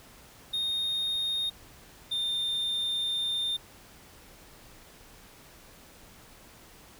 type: tone pair in turn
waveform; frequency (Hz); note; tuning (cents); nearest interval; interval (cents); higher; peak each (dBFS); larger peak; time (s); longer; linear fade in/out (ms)
triangle; 3697 / 3615; A#7 / A7; -15 / +46; unison; 39; first; -26; neither; 0.53-1.5 / 2.11-3.57; second; 10
effects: pink hiss -53 dBFS RMS until 6.99 s